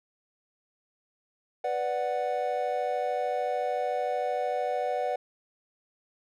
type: chord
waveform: triangle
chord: B minor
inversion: none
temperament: equal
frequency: 493.9 / 587.3 / 740 Hz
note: B4 / D5 / F#5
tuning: 0 / 0 / 0 cents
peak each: -30 / -30 / -28 dBFS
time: 1.64-5.16 s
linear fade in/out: 5 ms
effects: none